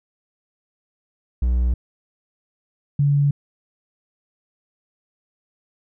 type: tone pair in turn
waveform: triangle / sine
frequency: 61 / 142.8 Hz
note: B1 / D3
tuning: -21 / -48 cents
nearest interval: octave + minor third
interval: 1473 cents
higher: second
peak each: -14 dBFS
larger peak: neither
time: 1.42-1.74 / 2.99-3.31 s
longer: neither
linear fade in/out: 5 ms
effects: none